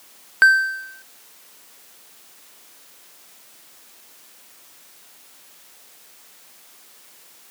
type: tone with exponential decay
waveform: triangle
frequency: 1555 Hz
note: G6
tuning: 14 cents flat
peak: -4 dBFS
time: 0.42-1.02 s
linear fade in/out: 0 ms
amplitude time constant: 130 ms
effects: white hiss -49 dBFS RMS until 7.5 s + high-pass 200 Hz 12 dB/octave